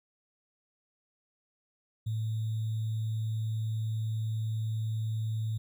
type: tone with sample-and-hold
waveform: sine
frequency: 110 Hz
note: A2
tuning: in tune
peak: -29 dBFS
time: 2.06-5.58 s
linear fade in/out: 10 ms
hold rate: 3675 Hz
effects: none